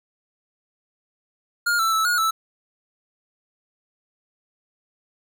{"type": "tone with pitch steps", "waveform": "square", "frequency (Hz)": [1417, 1330, 1311, 1439, 1315], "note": ["F6", "E6", "E6", "F#6", "E6"], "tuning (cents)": [25, 15, -10, -49, -5], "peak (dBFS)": -19, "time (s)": [1.66, 2.31], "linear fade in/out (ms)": 10, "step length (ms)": 130, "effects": []}